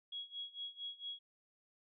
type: tone with tremolo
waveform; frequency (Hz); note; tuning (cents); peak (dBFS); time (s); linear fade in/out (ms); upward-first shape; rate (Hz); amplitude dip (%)
sine; 3322; G#7; 0; -40; 0.12-1.19; 5; sine; 4.4; 90
effects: none